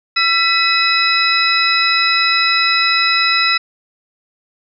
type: tone cluster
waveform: sine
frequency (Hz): 1347 / 1984 / 2556 / 3943 / 5100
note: E6 / B6 / D#7 / B7 / D#8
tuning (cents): +37 / +7 / +46 / -4 / +42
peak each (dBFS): -18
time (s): 0.16-3.58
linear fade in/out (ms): 10
effects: none